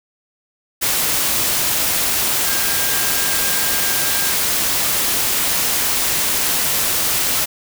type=tone in noise; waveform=sine; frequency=1605 Hz; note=G6; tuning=40 cents sharp; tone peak=-28 dBFS; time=2.44-4.33 s; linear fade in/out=20 ms; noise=white; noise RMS=-18 dBFS; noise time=0.81-7.46 s; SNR=-13 dB; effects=none